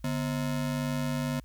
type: ring-modulated tone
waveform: square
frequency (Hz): 196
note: G3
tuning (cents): 0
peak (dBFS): -26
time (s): 0.04-1.4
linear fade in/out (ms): 5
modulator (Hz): 51
effects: added 54 Hz sine -47 dBFS peak until 1.44 s + white hiss -70 dBFS RMS until 1.44 s